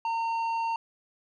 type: tone with tanh clipping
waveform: triangle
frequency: 914 Hz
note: A#5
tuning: 34 cents flat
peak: -28 dBFS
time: 0.05-0.76 s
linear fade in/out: 2 ms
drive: 12 dB
effects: none